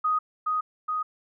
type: tone with echo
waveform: sine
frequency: 1248 Hz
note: D#6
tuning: 5 cents sharp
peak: -21 dBFS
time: 0.04-0.19 s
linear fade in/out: 10 ms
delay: 420 ms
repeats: 2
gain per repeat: -2 dB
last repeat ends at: 1.03 s
effects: none